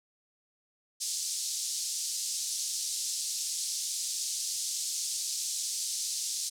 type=band-pass noise; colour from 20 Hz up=pink; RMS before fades=-34 dBFS; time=1-6.5 s; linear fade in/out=20 ms; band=4800 to 9200 Hz; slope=24 dB/octave; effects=none

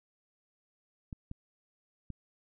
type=clicks; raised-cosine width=5 ms; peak=-28 dBFS; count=3; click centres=1.128 / 1.314 / 2.103 s; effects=none

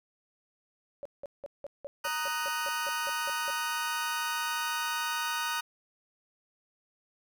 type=tone bursts; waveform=sine; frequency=567 Hz; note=C#5; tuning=39 cents sharp; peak=-36 dBFS; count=13; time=1.03-3.502 s; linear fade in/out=0 ms; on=24 ms; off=180 ms
type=chord; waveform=sawtooth; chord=D# minor; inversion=second; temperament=just; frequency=933.4 / 1244.5 / 1493.4 Hz; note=A#5 / D#6 / F#6; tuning=+2 / 0 / +16 cents; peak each=-31 dBFS; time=2.04-5.61 s; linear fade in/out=10 ms
effects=none

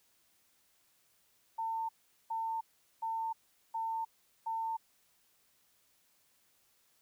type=tone bursts; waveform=sine; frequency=901 Hz; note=A5; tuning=41 cents sharp; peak=-33 dBFS; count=5; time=1.58-4.77 s; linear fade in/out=10 ms; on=310 ms; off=410 ms; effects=white hiss -71 dBFS RMS until 7.01 s

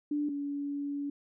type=tone pair in turn; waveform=sine; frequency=293.7 / 285 Hz; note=D4 / C#4; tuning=0 / +48 cents; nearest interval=minor second; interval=52 cents; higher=first; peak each=-28 / -32 dBFS; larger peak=first; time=0.11-0.29 / 0.29-1.1 s; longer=second; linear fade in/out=5 ms; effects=none

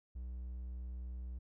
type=tone; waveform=triangle; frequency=61.74 Hz; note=B1; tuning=in tune; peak=-39 dBFS; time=0.15-1.39 s; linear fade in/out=10 ms; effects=none

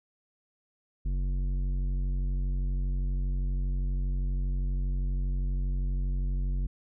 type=tone with tanh clipping; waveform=triangle; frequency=46.25 Hz; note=F#1; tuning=in tune; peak=-28 dBFS; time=1.05-6.67 s; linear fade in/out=10 ms; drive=15 dB; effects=none

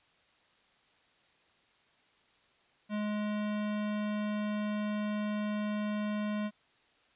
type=tone; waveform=square; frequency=209.8 Hz; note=G#3; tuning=18 cents sharp; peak=-32 dBFS; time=2.89-6.51 s; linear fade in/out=50 ms; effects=white hiss -67 dBFS RMS until 7.15 s + resampled to 8000 Hz

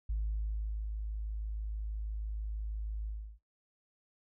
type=tone with ADSR envelope; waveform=sine; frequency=53.1 Hz; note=G#1; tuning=39 cents sharp; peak=-29 dBFS; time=0.09-3.39 s; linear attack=8 ms; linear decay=780 ms; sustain=-5 dB; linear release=320 ms; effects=noise-tail reverb RT60 0.2 s tail -26 dB re dry + tanh soft clip ceiling -27 dBFS

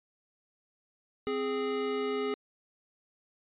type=tone pair together; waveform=square; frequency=261.6 / 415.3 Hz; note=C4 / G#4; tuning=0 / 0 cents; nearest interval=minor sixth; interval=800 cents; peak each=-37 / -31 dBFS; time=1.27-2.34 s; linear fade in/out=0 ms; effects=resampled to 8000 Hz

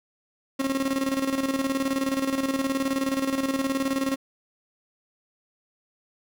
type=tone with tremolo; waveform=35% pulse; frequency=270 Hz; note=C#4; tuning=45 cents flat; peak=-20 dBFS; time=0.59-4.16 s; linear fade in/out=10 ms; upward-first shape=square; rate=19 Hz; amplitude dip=60%; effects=none

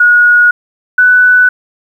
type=tone pair in turn; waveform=sine; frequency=1450 / 1490.8 Hz; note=F#6 / F#6; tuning=-35 / +13 cents; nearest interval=unison; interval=48 cents; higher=second; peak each=-3 dBFS; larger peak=neither; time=0-0.51 / 0.98-1.49 s; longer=neither; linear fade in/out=5 ms; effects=7-bit

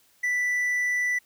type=tone; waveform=triangle; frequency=1975.5 Hz; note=B6; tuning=in tune; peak=-21 dBFS; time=0.23-1.19 s; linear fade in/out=10 ms; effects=white hiss -62 dBFS RMS until 1.25 s

